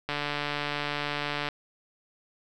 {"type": "click train", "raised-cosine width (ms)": 0.3, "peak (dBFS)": -14, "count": 205, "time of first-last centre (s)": [0.09, 1.487], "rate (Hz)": 146, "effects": []}